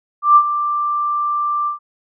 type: tone with ADSR envelope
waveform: sine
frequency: 1180 Hz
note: D6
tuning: 8 cents sharp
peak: -4 dBFS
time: 0.22-1.79 s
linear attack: 140 ms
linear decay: 65 ms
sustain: -12 dB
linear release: 120 ms
effects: none